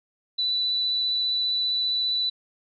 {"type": "tone with vibrato", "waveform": "sine", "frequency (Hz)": 3973, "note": "B7", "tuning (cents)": 10, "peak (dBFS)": -22, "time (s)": [0.38, 2.3], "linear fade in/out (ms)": 10, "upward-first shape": "sine", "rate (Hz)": 15, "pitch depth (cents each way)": 11, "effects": []}